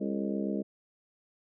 harmonic tone with a mistuned harmonic, 68 Hz, C#2, 33 cents flat, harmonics 3 / 4 / 5 / 6 / 7 / 8 / 9, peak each -32 / -36 / -37 / -41 / -40 / -44 / -42 dBFS, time 0-0.63 s, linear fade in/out 20 ms, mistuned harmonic 7, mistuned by -78 cents, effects none

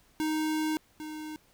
square tone pair in turn, 311.1 / 308.4 Hz, D#4 / D#4, 0 / -15 cents, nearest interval unison, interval 15 cents, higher first, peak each -28 / -38 dBFS, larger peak first, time 0.2-0.77 / 1-1.36 s, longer first, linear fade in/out 0 ms, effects pink hiss -64 dBFS RMS until 1.53 s

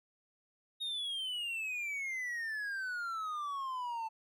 triangle exponential sweep, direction down, 3751 to 880 Hz, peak -34 dBFS, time 0.8-4.09 s, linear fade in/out 20 ms, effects none

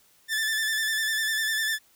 sawtooth tone with vibrato, 1760 Hz, A6, in tune, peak -21 dBFS, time 0.28-1.79 s, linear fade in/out 50 ms, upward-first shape square, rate 10 Hz, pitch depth 29 cents each way, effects white hiss -61 dBFS RMS until 1.95 s

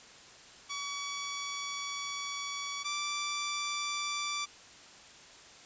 10% pulse tone pair in turn, 1135 / 1169.6 Hz, C#6 / D6, +41 / -7 cents, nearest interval minor second, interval 52 cents, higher second, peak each -27 / -24 dBFS, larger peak second, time 0.69-2.84 / 2.84-4.46 s, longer first, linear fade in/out 20 ms, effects white hiss -53 dBFS RMS until 5.65 s + resampled to 16000 Hz

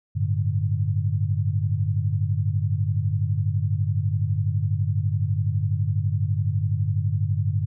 sine chord, G suspended second, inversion none, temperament equal, 98 / 110 / 146.83 Hz, G2 / A2 / D3, 0 / 0 / 0 cents, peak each -23 / -25 / -27 dBFS, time 0.15-7.66 s, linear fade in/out 20 ms, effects none

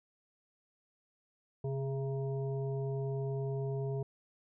harmonic tone with a mistuned harmonic, 134.2 Hz, C3, 44 cents sharp, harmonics 1 / 3 / 5 / 7, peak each -34 / -38 / -47 / -54 dBFS, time 1.64-4.03 s, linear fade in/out 5 ms, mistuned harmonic 3, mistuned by +40 cents, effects none

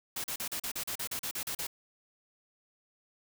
white noise bursts, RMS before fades -36 dBFS, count 13, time 0.16-1.669 s, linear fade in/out 5 ms, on 81 ms, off 38 ms, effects none

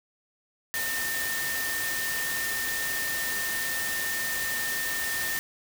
sine tone in noise, 1815 Hz, A#6, 47 cents flat, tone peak -30 dBFS, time 0.74-5.39 s, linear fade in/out 0 ms, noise white, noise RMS -32 dBFS, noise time 0.74-5.39 s, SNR -1 dB, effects none

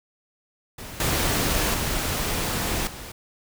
pink noise with level steps, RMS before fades -38 / -23 / -26 / -38 dBFS, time 0.78-3.12 s, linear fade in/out 5 ms, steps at 1 / 1.74 / 2.87 s, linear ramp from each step 2 ms, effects none

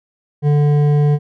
sine tone with hard clipping, 146.83 Hz, D3, in tune, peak -12 dBFS, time 0.42-1.19 s, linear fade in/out 50 ms, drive 9 dB, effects none

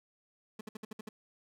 30% pulse tone bursts, 215.8 Hz, A3, 33 cents flat, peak -38 dBFS, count 7, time 0.59-1.09 s, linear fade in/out 5 ms, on 20 ms, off 60 ms, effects none

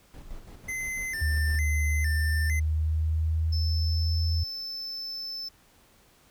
brown noise with tremolo, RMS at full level -42 dBFS, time 0.14-1.56 s, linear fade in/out 0 ms, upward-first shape square, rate 6 Hz, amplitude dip 50%
square tone with vibrato, 1917 Hz, A#6, 48 cents sharp, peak -31 dBFS, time 0.68-2.6 s, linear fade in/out 10 ms, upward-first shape square, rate 1.1 Hz, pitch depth 120 cents each way
sine tone with pitch glide, 75.5 to 82.33 Hz, D2 to E2, +48 to -2 cents, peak -23 dBFS, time 1.21-4.44 s, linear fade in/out 10 ms, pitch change +150 cents, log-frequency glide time 1.86-4.21 s
triangle tone, 5274 Hz, E8, in tune, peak -32 dBFS, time 3.52-5.49 s, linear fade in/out 10 ms
effects pink hiss -60 dBFS RMS until 6.3 s

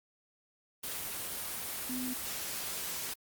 sine tone in noise, 253.1 Hz, B3, 43 cents sharp, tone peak -35 dBFS, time 1.89-2.14 s, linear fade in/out 10 ms, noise white, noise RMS -38 dBFS, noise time 0.83-3.14 s, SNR 0 dB, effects Opus 24 kbps

